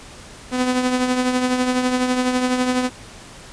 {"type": "tone with tremolo", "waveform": "sawtooth", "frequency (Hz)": 252.1, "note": "B3", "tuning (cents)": 36, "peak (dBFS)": -11, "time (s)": [0.51, 2.9], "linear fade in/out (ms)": 50, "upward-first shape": "triangle", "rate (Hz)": 12, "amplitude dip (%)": 55, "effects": ["pink hiss -40 dBFS RMS until 3.52 s", "resampled to 22050 Hz"]}